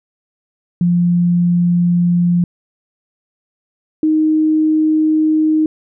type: tone pair in turn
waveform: sine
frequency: 174.61 / 311.5 Hz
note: F3 / D#4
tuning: 0 / +2 cents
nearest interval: minor seventh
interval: 1002 cents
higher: second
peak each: -10 dBFS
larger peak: neither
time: 0.81-2.44 / 4.03-5.66 s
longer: neither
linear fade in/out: 2 ms
effects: none